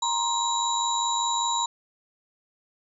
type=tone cluster; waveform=sine; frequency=942 / 1047 / 3900 / 7130 Hz; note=A#5 / C6 / B7 / A8; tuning=+18 / +1 / -23 / +22 cents; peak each=-26 / -31 / -29 / -30 dBFS; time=0.02-1.66 s; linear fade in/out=5 ms; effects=none